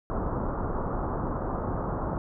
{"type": "low-pass noise", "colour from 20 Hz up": "pink", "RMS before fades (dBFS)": -30, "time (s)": [0.1, 2.18], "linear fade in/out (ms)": 0, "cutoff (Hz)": 1300, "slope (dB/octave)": 48, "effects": []}